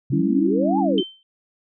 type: exponential two-way sweep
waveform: sine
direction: up then down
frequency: 127.2 to 878 to 344.1 Hz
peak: -21 dBFS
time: 0.1-1.03 s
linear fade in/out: 5 ms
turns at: 0.79 s
type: chord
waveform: sine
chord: C# diminished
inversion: second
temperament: equal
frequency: 196 / 277.2 / 329.6 Hz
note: G3 / C#4 / E4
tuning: 0 / 0 / 0 cents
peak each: -23 / -21 / -23 dBFS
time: 0.12-1.01 s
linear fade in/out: 10 ms
type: tone with exponential decay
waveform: sine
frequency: 3100 Hz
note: G7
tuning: 20 cents flat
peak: -21 dBFS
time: 0.98-1.23 s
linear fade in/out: 1 ms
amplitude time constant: 54 ms
effects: none